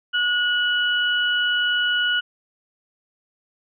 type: tone pair together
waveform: sine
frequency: 1451.8 / 2945 Hz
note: F#6 / F#7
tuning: -33 / -9 cents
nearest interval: octave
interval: 1224 cents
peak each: -20 / -22 dBFS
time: 0.13-2.21 s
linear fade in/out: 20 ms
effects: none